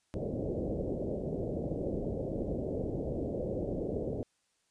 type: low-pass noise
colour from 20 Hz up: white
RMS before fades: -35 dBFS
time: 0.14-4.23 s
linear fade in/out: 0 ms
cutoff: 580 Hz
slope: 48 dB/octave
effects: white hiss -75 dBFS RMS until 4.7 s + resampled to 22050 Hz